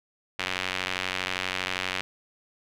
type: tone with band-pass filter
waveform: sawtooth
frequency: 92.5 Hz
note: F#2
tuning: in tune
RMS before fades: -31 dBFS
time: 0.39-2.01 s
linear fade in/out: 0 ms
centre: 2600 Hz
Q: 1.5
effects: none

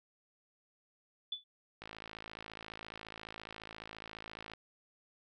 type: tone with exponential decay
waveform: sine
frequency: 3473 Hz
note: A7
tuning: 23 cents flat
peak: -32 dBFS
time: 1.32-1.44 s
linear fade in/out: 5 ms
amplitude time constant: 26 ms
type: click train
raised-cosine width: 0.3 ms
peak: -29 dBFS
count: 149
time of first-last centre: 1.82-4.536 s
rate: 54.5 Hz
effects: none

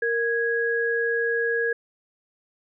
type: tone pair together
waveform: sine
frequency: 464.8 / 1656.4 Hz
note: A#4 / G#6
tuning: -5 / -5 cents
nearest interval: octave + minor seventh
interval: 2200 cents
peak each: -24 dBFS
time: 0.02-1.73 s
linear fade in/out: 5 ms
effects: none

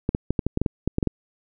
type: clicks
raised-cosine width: 3 ms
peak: -8 dBFS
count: 12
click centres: 0.091 / 0.149 / 0.306 / 0.392 / 0.466 / 0.574 / 0.616 / 0.662 / 0.876 / 0.984 / 1.028 / 1.073 s
effects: none

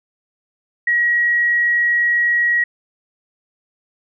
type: tone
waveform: sine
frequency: 1906 Hz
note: A#6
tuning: 38 cents sharp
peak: -13 dBFS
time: 0.87-2.64 s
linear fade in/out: 5 ms
effects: none

